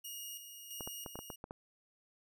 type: tone with tremolo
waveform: 10% pulse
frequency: 2867 Hz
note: F7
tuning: 45 cents sharp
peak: -35 dBFS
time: 0.04-1.36 s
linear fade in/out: 10 ms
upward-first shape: square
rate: 1.5 Hz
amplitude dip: 50%
type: clicks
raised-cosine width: 1 ms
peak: -29 dBFS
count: 8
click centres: 0.808 / 0.875 / 1.062 / 1.156 / 1.19 / 1.302 / 1.441 / 1.509 s
effects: none